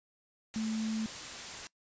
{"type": "tone in noise", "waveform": "sine", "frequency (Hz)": 220, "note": "A3", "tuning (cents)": 0, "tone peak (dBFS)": -31, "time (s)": [0.56, 1.06], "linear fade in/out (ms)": 0, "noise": "white", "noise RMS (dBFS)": -42, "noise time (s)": [0.54, 1.67], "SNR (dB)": 8, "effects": ["noise-tail reverb RT60 0.1 s tail -21 dB re dry", "resampled to 16000 Hz"]}